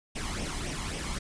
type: noise with flanger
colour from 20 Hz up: pink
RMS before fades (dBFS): -34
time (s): 0.15-1.19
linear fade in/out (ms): 10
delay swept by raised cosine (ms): 0.34 to 1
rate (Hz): 3.7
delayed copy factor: +0.6
effects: resampled to 22050 Hz